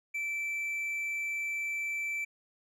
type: tone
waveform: triangle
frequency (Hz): 2328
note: D7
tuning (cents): -16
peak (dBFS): -30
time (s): 0.14-2.25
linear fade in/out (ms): 10
effects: none